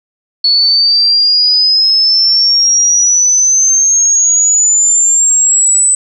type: exponential sweep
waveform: sine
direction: up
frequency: 4402 to 8040 Hz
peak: -6 dBFS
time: 0.44-5.95 s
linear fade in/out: 5 ms
effects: none